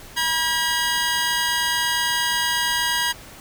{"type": "tone pair together", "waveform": "15% pulse", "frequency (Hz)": [964.7, 1624], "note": ["B5", "G#6"], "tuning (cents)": [-41, -39], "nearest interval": "major sixth", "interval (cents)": 902, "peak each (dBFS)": -16, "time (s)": [0.16, 3.13], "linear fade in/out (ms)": 20, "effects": ["pink hiss -42 dBFS RMS until 3.4 s"]}